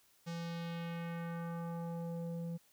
square tone with low-pass filter sweep, 168.7 Hz, E3, 40 cents sharp, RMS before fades -41 dBFS, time 0.26-2.58 s, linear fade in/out 20 ms, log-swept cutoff 6200 to 350 Hz, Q 1.5, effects white hiss -69 dBFS RMS until 2.72 s

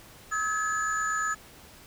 sine tone cluster, 1282 / 1635 / 1703 / 6940 Hz, E6 / G#6 / G#6 / A8, -49 / -28 / +43 / -25 cents, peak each -28 / -36 / -30 / -35 dBFS, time 0.31-1.35 s, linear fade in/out 20 ms, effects tanh soft clip ceiling -18 dBFS + pink hiss -51 dBFS RMS until 1.86 s

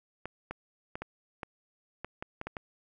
clicks, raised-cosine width 0.5 ms, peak -22 dBFS, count 10, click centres 0.256 / 0.51 / 0.955 / 1.02 / 1.432 / 2.046 / 2.225 / 2.414 / 2.47 / 2.568 s, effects none

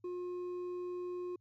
sine tone with hard clipping, 357.6 Hz, F4, 41 cents sharp, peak -39 dBFS, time 0.04-1.36 s, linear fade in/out 5 ms, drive 4 dB, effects added 106 Hz sine -70 dBFS peak until 1.4 s

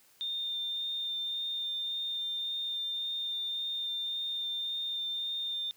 sine tone with vibrato, 3619 Hz, A7, 48 cents sharp, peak -32 dBFS, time 0.21-5.71 s, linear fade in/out 0 ms, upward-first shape sine, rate 1.8 Hz, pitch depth 10 cents each way, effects white hiss -63 dBFS RMS until 5.76 s + high-pass 60 Hz 12 dB/octave

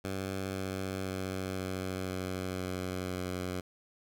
10% pulse tone with pitch steps, 95.9 / 95.13 / 94.36 / 93.6 / 92.85 / 92.1 / 91.36 Hz, G2 / F#2 / F#2 / F#2 / F#2 / F#2 / F#2, -37 / +49 / +34 / +20 / +7 / -7 / -21 cents, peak -26 dBFS, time 0.04-3.61 s, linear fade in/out 10 ms, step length 510 ms, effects none

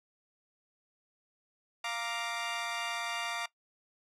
15% pulse chord, Bb major, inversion second, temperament equal, 698.5 / 932.3 / 1174.7 Hz, F5 / Bb5 / D6, 0 / 0 / 0 cents, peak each -32 dBFS, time 1.84-3.46 s, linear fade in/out 5 ms, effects noise-tail reverb RT60 0.1 s tail -19 dB re dry + low-pass 8000 Hz 12 dB/octave

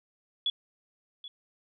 sine tone with echo, 3393 Hz, G#7, 36 cents sharp, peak -25 dBFS, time 0.46-0.5 s, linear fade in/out 2 ms, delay 780 ms, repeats 1, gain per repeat -15 dB, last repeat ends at 1.28 s, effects none

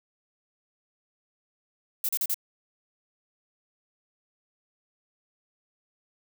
violet noise bursts, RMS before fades -27 dBFS, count 4, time 2.04-2.343 s, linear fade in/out 2 ms, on 48 ms, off 37 ms, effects none

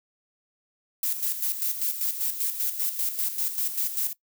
violet noise with tremolo, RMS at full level -26 dBFS, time 1.03-4.13 s, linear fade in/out 2 ms, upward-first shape square, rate 5.1 Hz, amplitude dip 60%, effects noise-tail reverb RT60 0.1 s tail -19 dB re dry

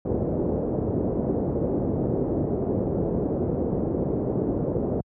white low-pass noise, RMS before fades -25 dBFS, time 0.05-5.01 s, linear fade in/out 5 ms, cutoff 490 Hz, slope 24 dB/octave, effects high-pass 60 Hz 12 dB/octave

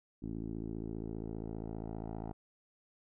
10% pulse tone with low-pass filter sweep, 55 Hz, A1, in tune, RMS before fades -41 dBFS, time 0.22-2.33 s, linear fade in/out 10 ms, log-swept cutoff 290 to 730 Hz, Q 2.1, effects none

